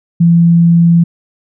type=tone; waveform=sine; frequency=169.3 Hz; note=E3; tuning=46 cents sharp; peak=-4 dBFS; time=0.2-1.04 s; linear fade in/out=10 ms; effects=none